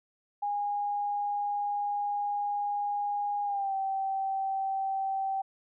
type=tone with pitch glide; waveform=sine; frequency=819 to 775.3 Hz; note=G#5 to G5; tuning=-24 to -19 cents; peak=-28 dBFS; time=0.42-5.42 s; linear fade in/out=10 ms; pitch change=-95 cents; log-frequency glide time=3.44-3.74 s; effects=none